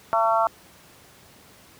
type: harmonic tone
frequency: 224.9 Hz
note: A3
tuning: 38 cents sharp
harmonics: 3 / 4 / 5 / 6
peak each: -22 / -23 / -24 / -25 dBFS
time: 0.13-0.47 s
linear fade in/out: 0 ms
effects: pink hiss -51 dBFS RMS until 1.79 s + high-pass 80 Hz 12 dB/octave